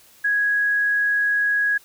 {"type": "tone", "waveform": "sine", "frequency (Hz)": 1661.2, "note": "G#6", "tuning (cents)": 0, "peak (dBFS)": -17, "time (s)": [0.24, 1.78], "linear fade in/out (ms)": 10, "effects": ["white hiss -52 dBFS RMS until 1.84 s"]}